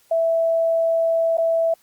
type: tone with dropouts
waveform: sine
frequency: 659.3 Hz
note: E5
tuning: in tune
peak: -16 dBFS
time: 0.11-1.74 s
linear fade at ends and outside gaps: 5 ms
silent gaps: 1.372-1.381 s
effects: white hiss -58 dBFS RMS until 1.82 s + Opus 48 kbps